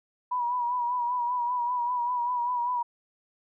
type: tone with vibrato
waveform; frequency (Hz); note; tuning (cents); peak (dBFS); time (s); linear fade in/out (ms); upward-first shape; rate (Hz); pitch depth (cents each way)
sine; 974; B5; -24; -25; 0.31-2.83; 10; sine; 5.1; 46
effects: none

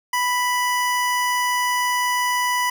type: tone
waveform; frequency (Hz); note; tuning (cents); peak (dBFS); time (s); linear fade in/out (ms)
25% pulse; 987.8; B5; 0; -15; 0.13-2.7; 5
effects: 9-bit

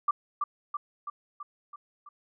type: tone with echo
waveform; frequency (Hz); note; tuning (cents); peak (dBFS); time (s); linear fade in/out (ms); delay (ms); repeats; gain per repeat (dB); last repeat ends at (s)
sine; 1174.7; D6; 0; -21; 0.08-0.11; 5; 330; 6; -4; 2.09
effects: none

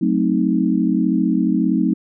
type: chord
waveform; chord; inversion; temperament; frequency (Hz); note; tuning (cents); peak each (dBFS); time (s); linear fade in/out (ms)
sine; F# diminished seventh; none; equal with one note detuned; 185 / 220 / 261.6 / 313.7; F#3 / A3 / C4 / Eb4; 0 / 0 / 0 / +14; -20; 0.01-1.94; 10
effects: none

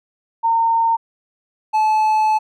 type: tone pair in turn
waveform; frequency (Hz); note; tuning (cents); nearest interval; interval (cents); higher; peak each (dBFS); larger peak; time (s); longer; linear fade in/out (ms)
sine / triangle; 914 / 864.9; A#5 / A5; -34 / -30; minor second; 96; first; -13 / -11; second; 0.43-0.97 / 1.73-2.39; second; 20
effects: none

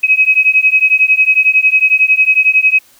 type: beating tone pair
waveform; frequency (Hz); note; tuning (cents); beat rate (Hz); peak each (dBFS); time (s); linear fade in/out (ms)
sine; 2537 / 2548; D#7 / D#7; +33 / +41; 11; -10; 0.03-2.79; 10
effects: white hiss -47 dBFS RMS until 2.99 s

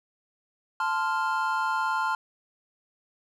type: chord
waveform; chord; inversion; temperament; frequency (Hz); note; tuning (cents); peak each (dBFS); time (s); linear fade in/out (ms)
triangle; F major; first; equal with one note detuned; 880 / 1038.1 / 1396.9; A5 / C6 / F6; 0 / -14 / 0; -27; 0.8-2.15; 2
effects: none

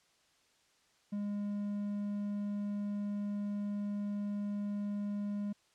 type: tone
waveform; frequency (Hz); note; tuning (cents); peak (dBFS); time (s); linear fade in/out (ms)
triangle; 204.6; G#3; -26; -32; 1.12-5.53; 10
effects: white hiss -70 dBFS RMS until 5.74 s + low-pass 7000 Hz 12 dB/octave

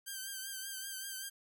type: tone with vibrato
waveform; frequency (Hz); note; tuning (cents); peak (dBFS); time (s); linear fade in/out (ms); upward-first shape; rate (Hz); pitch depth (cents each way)
5% pulse; 1568; G6; 0; -30; 0.06-1.3; 20; triangle; 5.2; 50
effects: none

